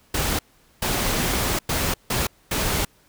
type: noise bursts at uneven times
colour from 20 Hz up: pink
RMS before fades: -23 dBFS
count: 5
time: 0.14-0.39 / 0.82-1.59 / 1.69-1.94 / 2.1-2.27 / 2.51-2.85 s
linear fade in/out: 5 ms
effects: pink hiss -58 dBFS RMS until 3.08 s